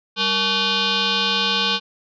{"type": "tone with frequency modulation", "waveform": "sine", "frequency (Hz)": 196, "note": "G3", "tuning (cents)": 0, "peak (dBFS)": -17, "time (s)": [0.16, 1.8], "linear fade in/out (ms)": 50, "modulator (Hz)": 663, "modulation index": 6.3, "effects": []}